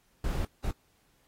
brown noise bursts at uneven times, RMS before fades -30 dBFS, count 2, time 0.24-0.45 / 0.64-0.71 s, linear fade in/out 2 ms, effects pink hiss -69 dBFS RMS until 1.27 s + AAC 48 kbps

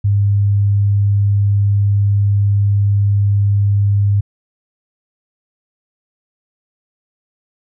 sine tone, 101.1 Hz, G#2, 46 cents flat, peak -10 dBFS, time 0.04-4.21 s, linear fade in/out 10 ms, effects none

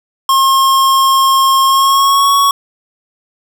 square tone with pitch glide, 1074 to 1115.1 Hz, C6 to C#6, +45 to +10 cents, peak -8 dBFS, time 0.29-2.51 s, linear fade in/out 2 ms, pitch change +65 cents, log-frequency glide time 1.65-2.33 s, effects none

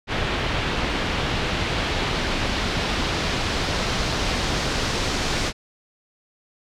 pink noise with low-pass filter sweep, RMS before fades -24 dBFS, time 0.07-5.53 s, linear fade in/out 50 ms, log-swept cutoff 3100 to 5500 Hz, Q 1.2, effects none

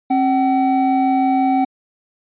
triangle tone pair together, 268.3 / 759 Hz, C4 / F#5, +44 / +44 cents, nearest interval octave + tritone, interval 1800 cents, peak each -14 dBFS, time 0.1-1.65 s, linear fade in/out 10 ms, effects resampled to 8000 Hz

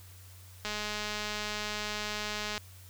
click train, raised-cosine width 0.2 ms, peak -18 dBFS, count 406, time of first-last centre 0.65-2.579 s, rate 210 Hz, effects added 92 Hz sine -50 dBFS peak until 2.89 s + white hiss -56 dBFS RMS until 2.89 s

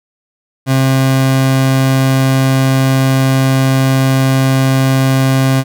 30% pulse tone, 133 Hz, C3, 29 cents sharp, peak -6 dBFS, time 0.66-5.64 s, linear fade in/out 50 ms, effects none

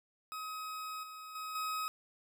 40% pulse tone with level steps, 1268 Hz, D#6, 32 cents sharp, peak -39 / -45 / -39 / -34 dBFS, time 0.32-1.88 s, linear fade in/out 0 ms, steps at 1.03 / 1.35 / 1.55 s, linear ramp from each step 5 ms, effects none

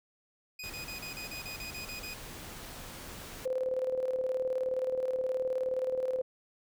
25% pulse tone bursts, 2489 Hz, D#7, in tune, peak -36 dBFS, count 11, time 0.59-2.14 s, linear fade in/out 5 ms, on 110 ms, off 34 ms
pink noise, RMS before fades -45 dBFS, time 0.63-3.46 s, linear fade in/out 10 ms
sine tone with tremolo, 515 Hz, C5, 28 cents flat, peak -27 dBFS, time 3.45-6.22 s, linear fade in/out 10 ms, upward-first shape square, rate 19 Hz, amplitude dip 50%
effects none

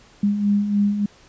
sine beating tone pair, 201.2 / 204.6 Hz, G3 / G#3, +45 / -26 cents, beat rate 3.4 Hz, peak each -25 / -17 dBFS, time 0.23-1.06 s, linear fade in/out 5 ms, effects pink hiss -51 dBFS RMS until 1.28 s + resampled to 16000 Hz

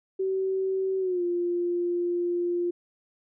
sine tone with pitch glide, 381.4 to 349.7 Hz, G4 to F4, -47 to +2 cents, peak -24 dBFS, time 0.19-2.71 s, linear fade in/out 10 ms, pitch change -151 cents, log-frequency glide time 0.99-1.23 s, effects none

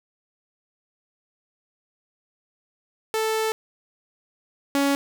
sawtooth tone pair in turn, 440 / 279.7 Hz, A4 / C#4, 0 / +16 cents, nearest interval minor sixth, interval 784 cents, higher first, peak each -18 / -15 dBFS, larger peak second, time 3.14-3.52 / 4.75-4.95 s, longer first, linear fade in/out 0 ms, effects none

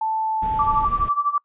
sine tone with pitch glide, 880 to 873.9 Hz, A5 to A5, 0 to -12 cents, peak -20 dBFS, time 0.01-0.85 s, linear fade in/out 5 ms, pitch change -12 cents, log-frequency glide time 0.2-0.48 s
brown noise, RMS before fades -30 dBFS, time 0.42-1.09 s, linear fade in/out 5 ms
sine tone with tremolo, 1162 Hz, D6, 19 cents flat, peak -15 dBFS, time 0.59-1.38 s, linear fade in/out 2 ms, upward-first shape sine, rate 12 Hz, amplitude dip 85%
effects noise-tail reverb RT60 0.1 s tail -26 dB re dry + resampled to 8000 Hz

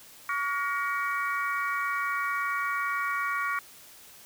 harmonic tone with a mistuned harmonic, 377.4 Hz, F#4, 34 cents sharp, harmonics 3 / 4 / 5 / 6, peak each -30 / -32 / -34 / -36 dBFS, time 0.29-3.59 s, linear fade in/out 2 ms, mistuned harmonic 4, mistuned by -100 cents, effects white hiss -51 dBFS RMS until 4.25 s

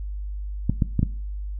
clicks, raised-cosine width 5 ms, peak -7 dBFS, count 4, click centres 0.696 / 0.822 / 0.993 / 1.03 s, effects noise-tail reverb RT60 0.4 s tail -18 dB re dry + added 50 Hz sine -28 dBFS peak until 1.59 s

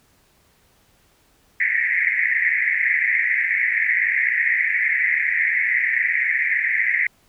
pink band-pass noise, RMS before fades -20 dBFS, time 1.6-7.07 s, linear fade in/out 5 ms, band 1800 to 2200 Hz, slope 96 dB/octave, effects pink hiss -59 dBFS RMS until 7.28 s

